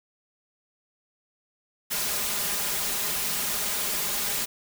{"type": "noise with comb filter", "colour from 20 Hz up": "white", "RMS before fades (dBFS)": -28, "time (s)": [1.9, 4.46], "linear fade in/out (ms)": 20, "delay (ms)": 4.9, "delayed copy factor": 0.65, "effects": []}